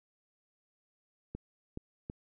clicks, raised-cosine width 3 ms, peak -26 dBFS, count 3, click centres 1.35 / 1.774 / 2.099 s, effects none

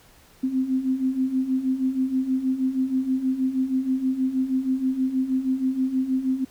sine beating tone pair, 256.7 / 263 Hz, C4 / C4, -33 / +9 cents, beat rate 6.3 Hz, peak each -27 / -22 dBFS, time 0.43-6.45 s, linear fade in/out 10 ms, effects pink hiss -54 dBFS RMS until 6.5 s

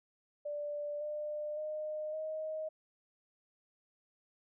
sine tone with pitch steps, 587.3 / 600 / 612.9 / 626.2 Hz, D5 / D5 / D#5 / D#5, 0 / +37 / -26 / +11 cents, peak -36 dBFS, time 0.45-2.69 s, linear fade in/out 10 ms, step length 560 ms, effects none

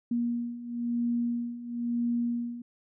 sine beating tone pair, 237 / 238 Hz, A#3 / A#3, +29 / +36 cents, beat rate 1 Hz, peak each -33 / -29 dBFS, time 0.11-2.62 s, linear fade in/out 5 ms, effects none

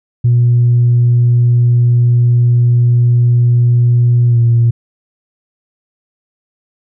sine tone with pitch glide, 120.6 to 117.44 Hz, B2 to A#2, -41 to +13 cents, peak -5 dBFS, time 0.24-4.71 s, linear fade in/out 10 ms, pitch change -46 cents, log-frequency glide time 4.28-4.38 s, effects tanh soft clip ceiling -3 dBFS

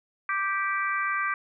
harmonic tone with a mistuned harmonic, 392 Hz, G4, in tune, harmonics 3 / 4 / 5 / 6, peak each -28 / -30 / -32 / -34 dBFS, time 0.29-1.34 s, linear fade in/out 2 ms, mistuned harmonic 6, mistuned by -17 cents, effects none

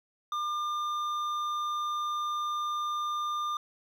triangle tone with hard clipping, 1200 Hz, D6, 37 cents sharp, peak -31 dBFS, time 0.32-3.57 s, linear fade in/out 2 ms, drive 11 dB, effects none

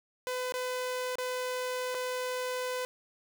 sawtooth tone with dropouts, 504 Hz, B4, 35 cents sharp, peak -28 dBFS, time 0.27-2.85 s, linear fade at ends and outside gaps 0 ms, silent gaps 0.522-0.54 / 1.155-1.184 / 1.944-1.948 s, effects none

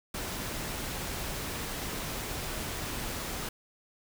pink noise, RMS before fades -36 dBFS, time 0.14-3.49 s, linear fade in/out 5 ms, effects none

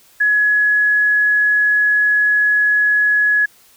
sine tone, 1687 Hz, G#6, 27 cents sharp, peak -11 dBFS, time 0.2-3.46 s, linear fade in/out 10 ms, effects white hiss -50 dBFS RMS until 3.76 s

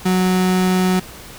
35% pulse tone, 184.5 Hz, F#3, 5 cents flat, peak -12 dBFS, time 0.05-1 s, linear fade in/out 10 ms, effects pink hiss -37 dBFS RMS until 1.38 s

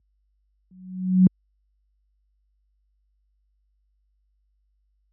sine tone with exponential growth, 185 Hz, F#3, in tune, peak -8 dBFS, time 0.71-1.27 s, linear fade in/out 2 ms, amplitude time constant 120 ms, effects added 50 Hz sine -53 dBFS peak until 5.12 s + high-pass 100 Hz 12 dB/octave

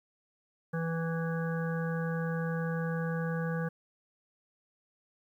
harmonic tone, 164.81 Hz, E3, in tune, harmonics 1 / 3 / 5 / 7 / 9 / 10, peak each -31 / -37 / -46 / -45 / -44 / -43 dBFS, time 0.73-3.69 s, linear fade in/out 10 ms, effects 11-bit

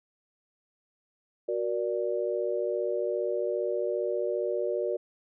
sine chord, Gb augmented, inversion none, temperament equal with one note detuned, 370 / 472.4 / 587.3 Hz, Gb4 / Bb4 / D5, 0 / +23 / 0 cents, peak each -31 dBFS, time 1.48-4.97 s, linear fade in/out 10 ms, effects none

